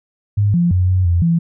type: tone with pitch steps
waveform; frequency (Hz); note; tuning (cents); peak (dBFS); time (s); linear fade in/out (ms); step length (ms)
sine; 102.6 / 173.1 / 91.2 / 92.5 / 86.3 / 167.8; G#2 / F3 / F#2 / F#2 / F2 / E3; -21 / -15 / -24 / 0 / -20 / +31; -11; 0.37-1.39; 10; 170
effects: none